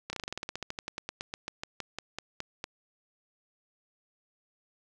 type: slowing click train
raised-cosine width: 0.2 ms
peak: -18 dBFS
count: 26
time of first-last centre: 0.1-2.641 s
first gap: 30 ms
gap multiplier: 1.09
effects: none